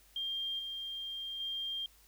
sine tone with level steps, 3196 Hz, G7, 33 cents sharp, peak -34 / -38 / -35 dBFS, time 0.16-1.86 s, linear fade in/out 2 ms, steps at 0.59 / 1.4 s, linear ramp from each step 2 ms, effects added 50 Hz sine -65 dBFS peak until 2.07 s + white hiss -64 dBFS RMS until 2.07 s

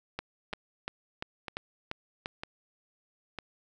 two click trains, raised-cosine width 0.3 ms, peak -21 / -18 dBFS, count 4 / 7, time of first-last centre 0.53-3.387 / 0.19-2.259 s, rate 1.05 / 2.9 Hz, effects none

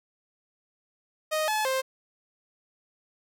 sawtooth tone with pitch steps, 622 / 859 / 526 Hz, D#5 / A5 / C5, -1 / -42 / +9 cents, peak -21 dBFS, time 1.31-1.82 s, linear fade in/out 20 ms, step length 170 ms, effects none

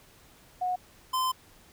sine / square tone pair in turn, 729 / 1031 Hz, F#5 / C6, -26 / -26 cents, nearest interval tritone, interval 600 cents, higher second, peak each -26 dBFS, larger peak neither, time 0.61-0.76 / 1.13-1.32 s, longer second, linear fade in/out 10 ms, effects pink hiss -57 dBFS RMS until 1.72 s

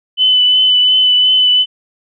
sine tone with vibrato, 3008 Hz, F#7, 28 cents sharp, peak -7 dBFS, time 0.17-1.66 s, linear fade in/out 50 ms, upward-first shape triangle, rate 2.8 Hz, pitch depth 19 cents each way, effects none

